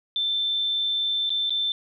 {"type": "tone with dropouts", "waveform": "sine", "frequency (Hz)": 3548, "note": "A7", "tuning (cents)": 14, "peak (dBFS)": -22, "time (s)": [0.16, 1.72], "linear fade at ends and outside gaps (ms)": 1, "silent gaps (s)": [[1.294, 1.303], [1.496, 1.505]], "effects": []}